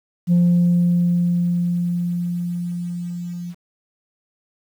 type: tone with level ramp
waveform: sine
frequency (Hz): 174.61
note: F3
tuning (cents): 0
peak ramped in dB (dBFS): -9 to -27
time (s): 0.27-3.55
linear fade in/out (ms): 50
effects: tanh soft clip ceiling -10 dBFS + 8-bit